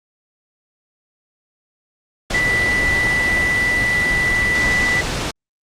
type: tone in noise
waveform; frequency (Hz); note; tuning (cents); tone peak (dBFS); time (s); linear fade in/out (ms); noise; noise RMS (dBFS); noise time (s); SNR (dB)
sine; 1975.5; B6; 0; -15; 2.34-5.01; 5; pink; -22; 2.3-5.31; +4
effects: low-pass 7000 Hz 12 dB/octave + Opus 48 kbps